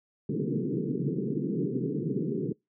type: band-pass noise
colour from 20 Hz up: pink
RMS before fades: -30 dBFS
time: 0.29-2.53 s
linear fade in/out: 5 ms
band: 130 to 450 Hz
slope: 96 dB/octave
effects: noise-tail reverb RT60 0.2 s tail -25 dB re dry